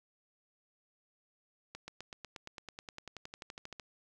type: accelerating click train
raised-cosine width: 0.2 ms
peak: -27 dBFS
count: 22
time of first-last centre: 1.75-3.798 s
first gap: 130 ms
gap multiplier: 0.97
effects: none